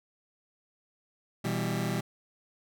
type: chord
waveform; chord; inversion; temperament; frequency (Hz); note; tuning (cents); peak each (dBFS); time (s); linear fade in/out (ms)
sawtooth; E minor; second; just; 123.61 / 164.81 / 197.78; B2 / E3 / G3; +2 / 0 / +16; -29; 1.44-2.01; 10
effects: none